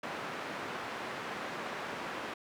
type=band-pass noise; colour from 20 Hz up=white; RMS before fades=-40 dBFS; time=0.03-2.34 s; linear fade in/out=5 ms; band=170 to 1600 Hz; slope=12 dB/octave; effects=none